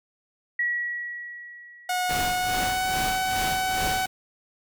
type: tone with exponential decay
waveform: sine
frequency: 1924 Hz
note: B6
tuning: 46 cents flat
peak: -21 dBFS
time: 0.59-2.57 s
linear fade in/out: 5 ms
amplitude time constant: 430 ms
type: tone with pitch glide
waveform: sawtooth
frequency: 728 to 752.4 Hz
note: F#5 to F#5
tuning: -28 to +29 cents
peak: -20 dBFS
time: 1.89-4.06 s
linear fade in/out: 5 ms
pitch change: +57 cents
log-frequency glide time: 2.31-2.96 s
type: noise with tremolo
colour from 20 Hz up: pink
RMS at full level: -30 dBFS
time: 2.09-4.07 s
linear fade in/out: 5 ms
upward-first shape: sine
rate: 2.4 Hz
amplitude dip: 70%
effects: none